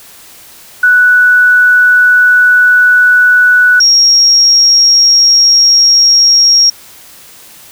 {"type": "tone pair in turn", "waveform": "sine", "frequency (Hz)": [1480, 5588], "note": ["F#6", "F8"], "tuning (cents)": [0, 0], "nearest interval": "octave + major seventh", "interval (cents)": 2300, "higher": "second", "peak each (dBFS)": -3, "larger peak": "neither", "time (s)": [[0.83, 3.8], [3.8, 6.7]], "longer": "first", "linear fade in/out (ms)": 5, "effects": ["white hiss -36 dBFS RMS until 7.71 s"]}